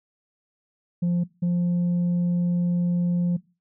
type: tone pair in turn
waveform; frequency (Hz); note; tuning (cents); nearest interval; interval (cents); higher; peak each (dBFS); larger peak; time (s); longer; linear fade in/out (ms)
sine; 174.61 / 175.24; F3 / F3; 0 / +6; unison; 6; second; -17; neither; 1.02-1.24 / 1.42-3.37; second; 10
effects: noise-tail reverb RT60 0.3 s tail -22 dB re dry + tanh soft clip ceiling -19 dBFS